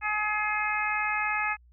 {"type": "harmonic tone", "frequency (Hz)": 423.1, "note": "G#4", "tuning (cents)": 32, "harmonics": [2, 3, 4, 5, 6], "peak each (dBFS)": [-32, -32, -32, -32, -32], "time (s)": [0.01, 1.57], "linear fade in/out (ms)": 50, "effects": ["added 60 Hz sine -54 dBFS peak until 1.72 s"]}